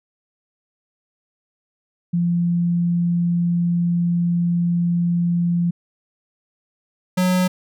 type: tone pair in turn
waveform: sine / square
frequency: 172.7 / 182.97 Hz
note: F3 / F#3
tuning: -19 / -19 cents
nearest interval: minor second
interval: 100 cents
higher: second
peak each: -16 dBFS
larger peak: neither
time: 2.13-5.71 / 7.17-7.48 s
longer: first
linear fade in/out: 10 ms
effects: none